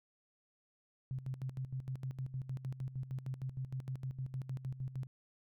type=tone with tremolo; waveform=sine; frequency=130.81 Hz; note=C3; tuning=in tune; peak=-36 dBFS; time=1.11-5.07 s; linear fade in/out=0 ms; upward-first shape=square; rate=6.5 Hz; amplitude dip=75%; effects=none